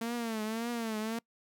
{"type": "tone with vibrato", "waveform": "sawtooth", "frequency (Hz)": 226.4, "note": "A3", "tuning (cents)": 50, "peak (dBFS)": -29, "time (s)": [0.01, 1.19], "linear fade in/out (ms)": 5, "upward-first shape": "triangle", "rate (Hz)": 1.8, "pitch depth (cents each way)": 110, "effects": ["noise-tail reverb RT60 0.1 s tail -25 dB re dry"]}